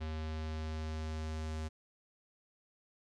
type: tone with low-pass filter sweep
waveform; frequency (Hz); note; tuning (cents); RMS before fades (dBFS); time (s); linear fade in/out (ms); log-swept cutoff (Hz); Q
square; 78.5; D#2; +16; -39; 0-1.69; 20; 4000 to 7400; 1.2
effects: none